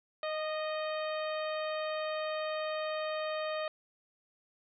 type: harmonic tone with a mistuned harmonic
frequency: 621 Hz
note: D#5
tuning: 3 cents flat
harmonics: 1 / 2 / 3 / 4 / 5 / 6 / 7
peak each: -34 / -40 / -44 / -46 / -48 / -50 / -51 dBFS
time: 0.23-3.68 s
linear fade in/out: 2 ms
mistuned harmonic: 2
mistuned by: -16 cents
effects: none